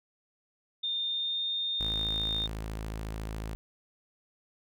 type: tone with pitch glide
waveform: sine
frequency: 3627 to 3648 Hz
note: A#7 to A#7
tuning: -48 to -38 cents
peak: -29 dBFS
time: 0.83-2.47 s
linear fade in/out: 10 ms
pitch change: +10 cents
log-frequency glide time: 1.06-1.42 s
type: tone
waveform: sawtooth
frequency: 54 Hz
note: A1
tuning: 32 cents flat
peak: -31 dBFS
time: 1.8-3.55 s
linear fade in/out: 0 ms
effects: none